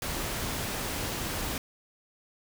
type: noise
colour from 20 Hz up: pink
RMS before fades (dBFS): -33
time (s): 0.02-1.58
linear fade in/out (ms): 2
effects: none